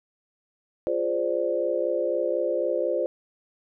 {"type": "chord", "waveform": "sine", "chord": "D half-diminished seventh", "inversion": "first", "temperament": "equal", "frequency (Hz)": [349.2, 415.3, 523.3, 587.3], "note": ["F4", "Ab4", "C5", "D5"], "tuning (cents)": [0, 0, 0, 0], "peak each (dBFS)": [-29, -32, -26, -28], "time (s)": [0.87, 3.06], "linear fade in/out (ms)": 0, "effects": []}